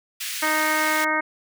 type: high-pass noise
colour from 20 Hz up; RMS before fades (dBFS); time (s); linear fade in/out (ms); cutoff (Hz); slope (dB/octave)
pink; -30; 0.2-1.05; 10; 1900; 24
type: harmonic tone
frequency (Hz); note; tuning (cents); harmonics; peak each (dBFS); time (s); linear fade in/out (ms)
310; D#4; -6; 1 / 2 / 3 / 4 / 5 / 6 / 7; -30 / -29 / -27 / -27 / -27 / -27 / -27; 0.42-1.21; 10
effects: none